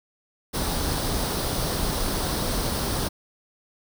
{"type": "noise with comb filter", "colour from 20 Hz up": "pink", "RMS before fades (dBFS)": -26, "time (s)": [0.53, 3.09], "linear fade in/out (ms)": 20, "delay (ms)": 0.21, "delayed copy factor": 0.5, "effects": []}